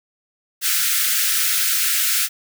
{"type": "high-pass noise", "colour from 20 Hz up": "white", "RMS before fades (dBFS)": -19, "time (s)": [0.61, 2.29], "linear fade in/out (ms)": 50, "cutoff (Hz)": 1300, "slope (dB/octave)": 96, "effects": []}